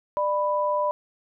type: tone pair together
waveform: sine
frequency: 596.2 / 990 Hz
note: D5 / B5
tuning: +26 / +4 cents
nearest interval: major sixth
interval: 878 cents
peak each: -24 dBFS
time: 0.17-0.91 s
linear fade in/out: 0 ms
effects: none